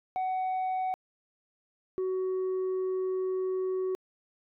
sine tone pair in turn, 748 / 374 Hz, F#5 / F#4, +19 / +19 cents, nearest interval octave, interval 1200 cents, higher first, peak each -25 dBFS, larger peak neither, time 0.16-0.94 / 1.98-3.95 s, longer second, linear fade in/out 0 ms, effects tanh soft clip ceiling -27 dBFS

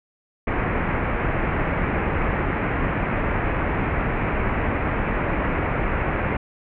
pink low-pass noise, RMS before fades -23 dBFS, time 0.47-6.37 s, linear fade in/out 5 ms, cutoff 2400 Hz, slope 48 dB/octave, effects none

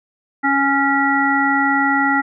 harmonic tone, 277.2 Hz, C#4, in tune, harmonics 1 / 3 / 5 / 7, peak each -19 / -19 / -19 / -19 dBFS, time 0.43-2.22 s, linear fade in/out 20 ms, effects none

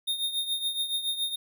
square tone with tremolo, 3682 Hz, A#7, 22 cents flat, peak -25 dBFS, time 0.07-1.36 s, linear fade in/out 10 ms, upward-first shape triangle, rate 7.1 Hz, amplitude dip 75%, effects none

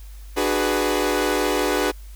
sawtooth chord, G# half-diminished seventh, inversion second, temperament equal with one note detuned, 297.8 / 370 / 415.3 / 493.9 Hz, D4 / F#4 / G#4 / B4, +24 / 0 / 0 / 0 cents, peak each -21 dBFS, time 0.36-1.92 s, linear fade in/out 20 ms, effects added 50 Hz sine -36 dBFS peak until 2.15 s + white hiss -52 dBFS RMS until 2.15 s

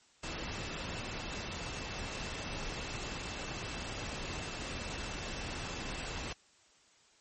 sine tone in noise, 2661 Hz, E7, 16 cents sharp, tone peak -50 dBFS, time 0.23-6.33 s, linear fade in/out 5 ms, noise pink, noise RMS -40 dBFS, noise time 0.23-6.33 s, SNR -13 dB, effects white hiss -65 dBFS RMS until 7.2 s + MP3 32 kbps

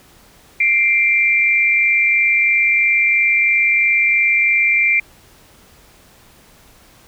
sine tone pair together, 2100 / 2357 Hz, C7 / D7, +6 / +6 cents, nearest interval major second, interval 200 cents, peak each -16 / -13 dBFS, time 0.6-5 s, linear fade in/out 5 ms, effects pink hiss -48 dBFS RMS until 7.07 s

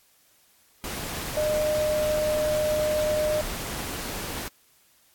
sine tone in noise, 609 Hz, D#5, 37 cents flat, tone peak -22 dBFS, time 1.37-3.41 s, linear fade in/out 0 ms, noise pink, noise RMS -33 dBFS, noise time 0.84-4.48 s, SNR +8 dB, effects white hiss -61 dBFS RMS until 5.14 s + AAC 64 kbps

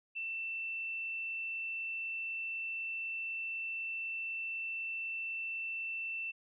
sine tone, 2676 Hz, E7, 25 cents sharp, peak -36 dBFS, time 0.15-6.32 s, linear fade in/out 20 ms, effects none

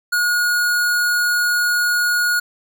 square tone, 1444 Hz, F#6, 43 cents flat, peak -16 dBFS, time 0.12-2.4 s, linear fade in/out 10 ms, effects none

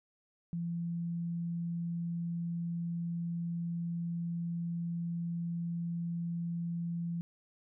sine tone, 170 Hz, F3, 46 cents flat, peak -33 dBFS, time 0.53-7.21 s, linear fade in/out 0 ms, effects none

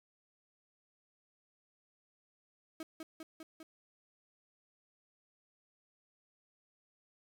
35% pulse tone with echo, 319.7 Hz, D#4, 47 cents sharp, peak -39 dBFS, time 2.8-2.83 s, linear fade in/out 2 ms, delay 200 ms, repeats 4, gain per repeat -2 dB, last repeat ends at 3.63 s, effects none

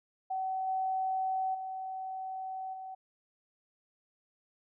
sine tone with level steps, 758 Hz, F#5, 42 cents sharp, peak -31 / -29 / -36 / -40 dBFS, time 0.3-2.95 s, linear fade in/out 10 ms, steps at 0.67 / 1.54 / 2.73 s, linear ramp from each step 10 ms, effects none

